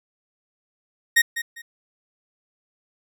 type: tone with echo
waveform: 40% pulse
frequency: 1864.7 Hz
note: A#6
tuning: in tune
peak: -12 dBFS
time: 1.16-1.22 s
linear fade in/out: 10 ms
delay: 200 ms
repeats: 2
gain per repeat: -12 dB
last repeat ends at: 1.62 s
effects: none